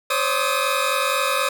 20% pulse tone cluster, 523 / 567 / 1228 / 1279 Hz, C5 / C#5 / D#6 / D#6, -1 / +39 / -23 / +47 cents, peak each -20 dBFS, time 0.1-1.49 s, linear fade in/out 5 ms, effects none

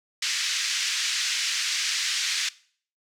white band-pass noise, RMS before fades -27 dBFS, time 0.22-2.49 s, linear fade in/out 5 ms, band 1700 to 6300 Hz, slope 24 dB/octave, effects noise-tail reverb RT60 0.5 s tail -20 dB re dry

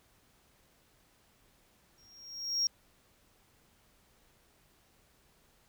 triangle tone with exponential growth, 5588 Hz, F8, in tune, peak -22 dBFS, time 1.98-2.67 s, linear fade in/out 1 ms, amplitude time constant 150 ms, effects tanh soft clip ceiling -23 dBFS + pink hiss -67 dBFS RMS until 5.68 s

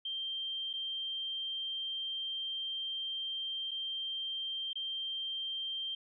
sine tone with dropouts, 3160 Hz, G7, 13 cents sharp, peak -35 dBFS, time 0.05-5.95 s, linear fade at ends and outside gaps 5 ms, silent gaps 0.731-0.736 / 3.71-3.714 / 4.732-4.755 s, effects none

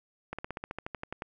slowing click train, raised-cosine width 0.5 ms, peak -21 dBFS, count 13, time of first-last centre 0.33-1.221 s, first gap 56 ms, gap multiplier 1.05, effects none

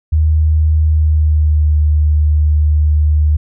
sine tone with pitch glide, 77.78 to 75.65 Hz, D#2 to D#2, 0 to -48 cents, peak -8 dBFS, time 0.12-3.37 s, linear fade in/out 10 ms, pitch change -48 cents, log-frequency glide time 0.87-1.73 s, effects none

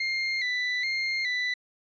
35% pulse tone with vibrato, 2051 Hz, C7, 35 cents flat, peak -24 dBFS, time 0-1.54 s, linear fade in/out 5 ms, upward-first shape square, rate 1.2 Hz, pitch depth 56 cents each way, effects resampled to 16000 Hz

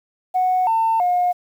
sine tone with pitch steps, 738 / 900 / 716 Hz, F#5 / A5 / F5, -5 / +39 / +43 cents, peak -14 dBFS, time 0.34-1.33 s, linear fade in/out 20 ms, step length 330 ms, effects tanh soft clip ceiling -11 dBFS + 8-bit

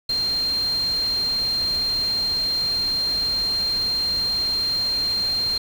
sine tone in noise, 4186 Hz, C8, in tune, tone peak -20 dBFS, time 0.09-5.58 s, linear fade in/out 5 ms, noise pink, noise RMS -36 dBFS, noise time 0.09-5.58 s, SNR +13 dB, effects none

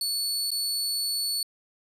sawtooth tone with dropouts, 4435 Hz, C#8, in tune, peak -23 dBFS, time 0.01-1.43 s, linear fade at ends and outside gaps 2 ms, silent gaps 0.506-0.515 s, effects resampled to 32000 Hz

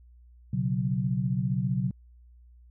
sine chord, B suspended second, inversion none, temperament equal, 123.47 / 138.59 / 185 Hz, B2 / C#3 / F#3, 0 / 0 / 0 cents, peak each -29 dBFS, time 0.53-1.91 s, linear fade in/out 5 ms, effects added 60 Hz sine -51 dBFS peak until 2.7 s

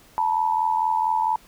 sine tone pair together, 880.6 / 965 Hz, A5 / B5, +1 / -40 cents, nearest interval major second, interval 159 cents, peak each -21 / -23 dBFS, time 0.18-1.36 s, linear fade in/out 0 ms, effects pink hiss -53 dBFS RMS until 1.47 s

